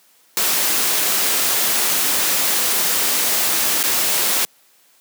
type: noise with dropouts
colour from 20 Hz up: white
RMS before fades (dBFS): -18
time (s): 0.37-4.45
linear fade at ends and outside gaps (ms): 0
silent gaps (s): 3.829-3.838
effects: white hiss -55 dBFS RMS until 5 s + high-pass 200 Hz 12 dB/octave